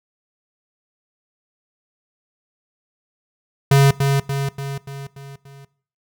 square tone with echo, 138.59 Hz, C#3, in tune, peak -10 dBFS, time 3.71-3.91 s, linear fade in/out 5 ms, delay 290 ms, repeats 6, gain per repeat -5 dB, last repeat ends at 5.65 s, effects noise-tail reverb RT60 0.5 s tail -20 dB re dry

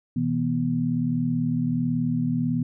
sine tone cluster, 124.4 / 162.6 / 244 Hz, B2 / E3 / B3, +13 / -23 / -21 cents, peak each -29 / -26 / -24 dBFS, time 0.16-2.63 s, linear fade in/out 5 ms, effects none

